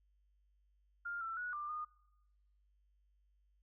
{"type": "tone with pitch steps", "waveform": "sine", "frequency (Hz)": [1403, 1338, 1462, 1188, 1224], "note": ["F6", "E6", "F#6", "D6", "D#6"], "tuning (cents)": [8, 25, -21, 20, -29], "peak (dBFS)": -39, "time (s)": [1.05, 1.85], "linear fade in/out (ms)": 10, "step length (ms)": 160, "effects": ["noise-tail reverb RT60 1.0 s tail -25 dB re dry", "added 50 Hz sine -70 dBFS peak until 3.62 s"]}